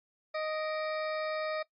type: harmonic tone with a mistuned harmonic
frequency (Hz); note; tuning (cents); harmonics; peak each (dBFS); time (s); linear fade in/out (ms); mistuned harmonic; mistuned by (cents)
622.3; D#5; 0; 1 / 2 / 3 / 4 / 6 / 7 / 8; -33 / -39 / -43 / -45 / -49 / -50 / -51; 0.34-1.63; 10; 4; -110
effects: noise-tail reverb RT60 0.1 s tail -19 dB re dry + AAC 48 kbps